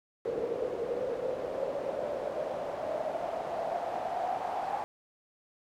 pink noise with band-pass filter sweep, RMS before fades -34 dBFS, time 0.25-4.84 s, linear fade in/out 0 ms, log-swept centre 460 to 780 Hz, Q 7.4, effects none

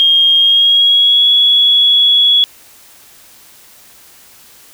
sine tone with pitch glide, 3234 to 3367 Hz, G#7 to G#7, -47 to +23 cents, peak -6 dBFS, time 0-2.44 s, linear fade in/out 0 ms, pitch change +70 cents, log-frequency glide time 0.39-1.29 s, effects white hiss -42 dBFS RMS until 4.73 s

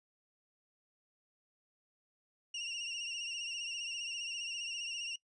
30% pulse tone with vibrato, 2794 Hz, F7, in tune, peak -35 dBFS, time 2.54-5.16 s, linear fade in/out 5 ms, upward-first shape sine, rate 15 Hz, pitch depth 56 cents each way, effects noise-tail reverb RT60 0.1 s tail -22 dB re dry + resampled to 22050 Hz

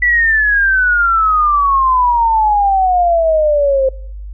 sine exponential sweep, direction down, 1975.5 to 523.3 Hz, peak -9 dBFS, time 0.02-3.89 s, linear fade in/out 5 ms, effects noise-tail reverb RT60 0.6 s tail -22 dB re dry + added 50 Hz sine -25 dBFS peak until 4.33 s

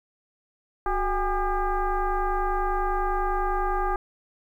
sine tone with frequency modulation, 420 Hz, G#4, 19 cents sharp, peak -22 dBFS, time 0.86-3.96 s, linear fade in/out 2 ms, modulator 395 Hz, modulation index 2.3, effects 10-bit

